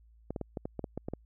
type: clicks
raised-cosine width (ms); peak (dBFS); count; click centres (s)
2; -22; 10; 0.306 / 0.362 / 0.413 / 0.572 / 0.655 / 0.793 / 0.842 / 0.976 / 1.085 / 1.136
effects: added 56 Hz sine -57 dBFS peak until 1.25 s